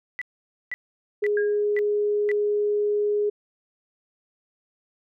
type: tone bursts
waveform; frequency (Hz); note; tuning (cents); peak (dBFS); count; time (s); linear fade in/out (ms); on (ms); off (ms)
sine; 1975.5; B6; 0; -27; 5; 0.19-2.315; 0; 25; 500
type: tone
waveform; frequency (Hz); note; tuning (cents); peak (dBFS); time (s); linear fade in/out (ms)
sine; 415.3; G#4; 0; -20; 1.22-3.3; 10
type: tone with exponential decay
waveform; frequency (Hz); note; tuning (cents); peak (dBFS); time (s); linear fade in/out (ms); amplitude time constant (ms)
sine; 1630; G#6; -33; -24; 1.37-1.64; 2; 57
effects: none